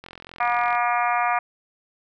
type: click train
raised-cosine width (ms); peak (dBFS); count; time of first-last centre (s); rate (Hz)
0.3; -23; 32; 0.04-0.751; 43.6
type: harmonic tone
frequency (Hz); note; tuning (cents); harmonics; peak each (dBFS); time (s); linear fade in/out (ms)
240; B3; -49; 3 / 4 / 5 / 6 / 7 / 8 / 9 / 10; -23 / -26 / -25 / -32 / -32 / -34 / -32 / -32; 0.4-1.39; 5
effects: none